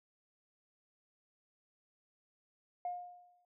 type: tone with exponential decay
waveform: sine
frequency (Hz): 712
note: F5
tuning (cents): +33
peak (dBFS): -33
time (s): 2.85-3.45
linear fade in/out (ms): 2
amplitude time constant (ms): 130
effects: tanh soft clip ceiling -30 dBFS